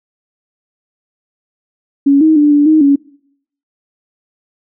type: tone with pitch steps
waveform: sine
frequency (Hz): 279.7 / 315.3 / 294.9 / 291 / 312.4 / 280.9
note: C#4 / D#4 / D4 / D4 / D#4 / C#4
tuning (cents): +16 / +23 / +7 / -16 / +7 / +23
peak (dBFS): -5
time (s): 2.06-2.96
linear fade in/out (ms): 10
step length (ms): 150
effects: noise-tail reverb RT60 0.7 s tail -24 dB re dry